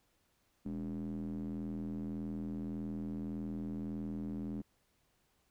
square tone with band-pass filter, 40.86 Hz, E1, 14 cents flat, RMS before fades -40 dBFS, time 0.65-4.62 s, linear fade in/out 10 ms, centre 240 Hz, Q 8.2, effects pink hiss -75 dBFS RMS until 5.5 s

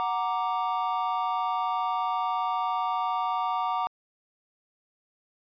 triangle chord, Gb augmented, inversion none, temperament equal, 740 / 932.3 / 1174.7 Hz, Gb5 / Bb5 / D6, 0 / 0 / 0 cents, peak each -28 dBFS, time 0-3.87 s, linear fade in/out 0 ms, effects resampled to 11025 Hz

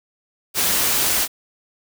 white noise, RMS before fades -19 dBFS, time 0.54-1.28 s, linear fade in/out 50 ms, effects none

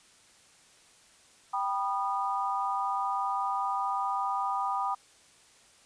sine chord, G augmented, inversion none, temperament just, 784 / 980 / 1225 Hz, G5 / B5 / D#6, 0 / -14 / -27 cents, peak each -32 dBFS, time 1.53-4.95 s, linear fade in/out 10 ms, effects white hiss -59 dBFS RMS until 5.85 s + resampled to 22050 Hz

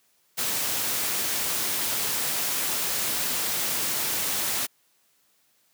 white noise, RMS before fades -27 dBFS, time 0.37-4.67 s, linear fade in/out 20 ms, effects white hiss -66 dBFS RMS until 5.73 s + high-pass 100 Hz 12 dB/octave

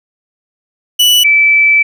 40% pulse / sine tone pair in turn, 2960 / 2315 Hz, F#7 / D7, 0 / -25 cents, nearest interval major third, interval 425 cents, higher first, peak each -5 dBFS, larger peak neither, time 0.99-1.24 / 1.24-1.83 s, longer second, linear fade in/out 10 ms, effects none

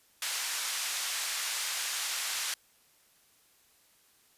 white band-pass noise, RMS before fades -34 dBFS, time 0.22-2.54 s, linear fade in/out 2 ms, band 1100 to 8200 Hz, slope 12 dB/octave, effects white hiss -65 dBFS RMS until 4.37 s + resampled to 32000 Hz

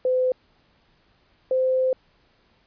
sine tone pair in turn, 510 / 517.4 Hz, C5 / C5, -44 / -19 cents, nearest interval unison, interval 25 cents, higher second, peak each -18 dBFS, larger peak neither, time 0.05-0.32 / 1.51-1.93 s, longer second, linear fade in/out 2 ms, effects pink hiss -62 dBFS RMS until 2.66 s + resampled to 11025 Hz

